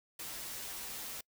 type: noise with comb filter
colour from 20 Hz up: white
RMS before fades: -43 dBFS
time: 0.19-1.21 s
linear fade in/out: 5 ms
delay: 11 ms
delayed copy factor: -0.85
effects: noise-tail reverb RT60 0.1 s tail -26 dB re dry